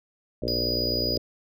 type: harmonic tone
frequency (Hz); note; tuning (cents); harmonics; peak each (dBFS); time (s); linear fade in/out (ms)
59.8; A#1; +45; 1 / 2 / 4 / 5 / 6 / 7 / 8 / 9 / 10; -35 / -35 / -35 / -35 / -35 / -35 / -35 / -35 / -35; 0.42-1.18; 5
type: tone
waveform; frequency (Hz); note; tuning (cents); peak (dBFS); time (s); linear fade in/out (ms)
triangle; 4926; D#8; -18; -25; 0.48-1.17; 0
effects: none